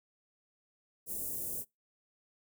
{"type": "band-stop noise", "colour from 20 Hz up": "white", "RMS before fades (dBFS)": -38, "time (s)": [1.06, 1.65], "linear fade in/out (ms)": 50, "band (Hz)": [530, 8500], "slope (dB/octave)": 24, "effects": ["noise-tail reverb RT60 0.2 s tail -24 dB re dry"]}